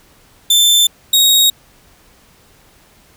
sawtooth tone pair in turn, 3546 / 3769 Hz, A7 / A#7, +13 / +18 cents, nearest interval minor second, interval 105 cents, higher second, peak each -5 dBFS, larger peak neither, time 0.5-0.87 / 1.13-1.5 s, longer neither, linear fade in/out 5 ms, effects pink hiss -49 dBFS RMS until 3.16 s

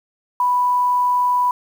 sine tone, 987.8 Hz, B5, in tune, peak -14 dBFS, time 0.4-1.51 s, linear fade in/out 2 ms, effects 7-bit

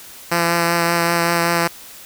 5% pulse tone with vibrato, 170.1 Hz, F3, 45 cents flat, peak -4 dBFS, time 0.31-1.68 s, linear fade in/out 10 ms, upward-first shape triangle, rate 5.2 Hz, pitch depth 15 cents each way, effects white hiss -39 dBFS RMS until 2.05 s

